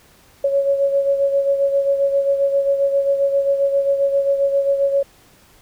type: beating tone pair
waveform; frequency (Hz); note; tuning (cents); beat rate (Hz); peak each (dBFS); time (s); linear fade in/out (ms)
sine; 554.4 / 561.9; C#5 / C#5; 0 / +23; 7.5; -15 / -23; 0.44-5.03; 5
effects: pink hiss -51 dBFS RMS until 5.61 s